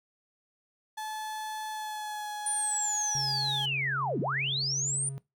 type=tone with pitch glide; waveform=35% pulse; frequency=864 to 839.9 Hz; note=A5 to G#5; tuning=-32 to +19 cents; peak=-33 dBFS; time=0.97-3.66 s; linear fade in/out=10 ms; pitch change=-49 cents; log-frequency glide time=1.71-2.3 s
type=linear two-way sweep; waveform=sine; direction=down then up; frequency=9397 to 143.7 to 9290 Hz; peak=-28 dBFS; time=2.46-5.09 s; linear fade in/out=2 ms; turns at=4.2 s
type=tone; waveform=triangle; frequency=136.6 Hz; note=C#3; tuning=25 cents flat; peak=-33 dBFS; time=3.15-5.18 s; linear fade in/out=0 ms
effects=noise-tail reverb RT60 0.2 s tail -20 dB re dry